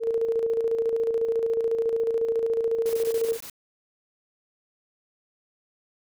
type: tone with tremolo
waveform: sine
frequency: 456.6 Hz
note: A#4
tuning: 36 cents flat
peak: -20 dBFS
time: 0-3.38 s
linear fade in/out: 50 ms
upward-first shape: square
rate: 14 Hz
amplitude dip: 45%
type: noise bursts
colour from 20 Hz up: white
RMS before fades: -40 dBFS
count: 7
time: 2.86-3.498 s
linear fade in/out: 0 ms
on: 74 ms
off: 20 ms
effects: none